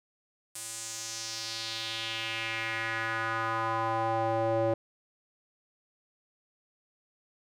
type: tone with band-pass filter sweep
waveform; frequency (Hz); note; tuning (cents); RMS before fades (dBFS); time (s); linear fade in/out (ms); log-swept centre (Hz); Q
square; 112.8; A2; +44; -32; 0.55-4.74; 5; 9000 to 530; 2.6
effects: none